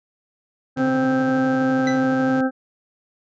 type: harmonic tone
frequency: 261.6 Hz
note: C4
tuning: in tune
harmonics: 1 / 2 / 3 / 5 / 6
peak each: -18 / -24 / -28 / -32 / -29 dBFS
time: 0.76-2.51 s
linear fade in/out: 50 ms
type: tone with vibrato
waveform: sawtooth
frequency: 138.2 Hz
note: C#3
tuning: 5 cents flat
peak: -26 dBFS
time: 0.77-2.41 s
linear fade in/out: 0 ms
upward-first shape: sine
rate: 12 Hz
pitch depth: 140 cents each way
type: tone with exponential decay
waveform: sawtooth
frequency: 1992 Hz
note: B6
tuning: 14 cents sharp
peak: -20 dBFS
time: 1.87-2.08 s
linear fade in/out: 2 ms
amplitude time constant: 44 ms
effects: resampled to 16000 Hz